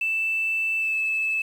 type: tone with pitch glide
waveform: sine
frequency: 2648 to 2616 Hz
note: E7 to E7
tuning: +7 to -14 cents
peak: -21 dBFS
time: 0.01-1.42 s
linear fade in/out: 5 ms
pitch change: -21 cents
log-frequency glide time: 0.77-0.96 s
effects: tanh soft clip ceiling -17 dBFS + 8-bit